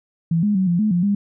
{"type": "tone with pitch steps", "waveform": "sine", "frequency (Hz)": [165.9, 207.7, 188.4, 173.2, 213.8, 175.3, 202.4], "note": ["E3", "G#3", "F#3", "F3", "A3", "F3", "G#3"], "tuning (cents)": [11, 0, 32, -14, -49, 7, -44], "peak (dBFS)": -15, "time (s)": [0.31, 1.15], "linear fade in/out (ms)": 5, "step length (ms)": 120, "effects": []}